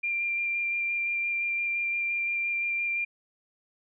sine tone with vibrato, 2382 Hz, D7, 24 cents sharp, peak -26 dBFS, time 0.03-3.05 s, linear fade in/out 10 ms, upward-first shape square, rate 5.8 Hz, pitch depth 9 cents each way, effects none

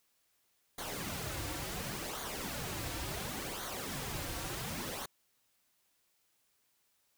pink noise with flanger, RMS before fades -40 dBFS, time 0.78-5.06 s, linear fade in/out 5 ms, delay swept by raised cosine 0.38 to 4.88 ms, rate 0.7 Hz, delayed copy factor -0.65, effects white hiss -75 dBFS RMS until 7.17 s

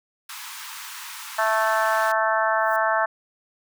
pink high-pass noise, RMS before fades -37 dBFS, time 0.29-2.12 s, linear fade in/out 5 ms, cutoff 880 Hz, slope 96 dB/octave
harmonic tone, 220 Hz, A3, in tune, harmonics 3 / 4 / 5 / 6 / 7 / 8, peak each -24 / -25 / -26 / -27 / -27 / -28 dBFS, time 1.38-3.06 s, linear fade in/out 10 ms
violet noise with exponential growth, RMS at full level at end -39 dBFS, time 2.51-2.76 s, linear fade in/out 0 ms, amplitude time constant 53 ms
effects none

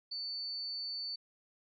sine tone, 4500 Hz, C#8, 25 cents sharp, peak -37 dBFS, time 0.11-1.16 s, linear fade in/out 10 ms, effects none

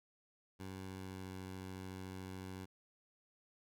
15% pulse tone with pitch glide, 94.8 to 93.77 Hz, F#2 to F#2, +43 to +24 cents, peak -39 dBFS, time 0.59-2.66 s, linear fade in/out 20 ms, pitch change -19 cents, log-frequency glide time 0.87-1.33 s, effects none

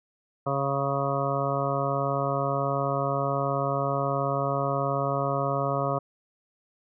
harmonic tone, 138.59 Hz, C#3, in tune, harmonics 1 / 2 / 3 / 4 / 5 / 7 / 8 / 9, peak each -30 / -36 / -34 / -30 / -31 / -36 / -33 / -33 dBFS, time 0.46-5.99 s, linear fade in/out 10 ms, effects none

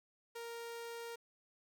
sawtooth tone, 466.2 Hz, A#4, in tune, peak -40 dBFS, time 0.35-1.16 s, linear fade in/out 10 ms, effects 11-bit

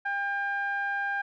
sawtooth tone with low-pass filter, 800 Hz, G5, 35 cents sharp, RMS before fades -30 dBFS, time 0.05-1.22 s, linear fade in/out 10 ms, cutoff 1600 Hz, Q 4, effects none

